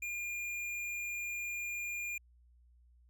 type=tone with hard clipping; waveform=triangle; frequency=2411 Hz; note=D7; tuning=45 cents sharp; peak=-38 dBFS; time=0.02-2.18 s; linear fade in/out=5 ms; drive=17 dB; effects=added 60 Hz sine -61 dBFS peak until 3.09 s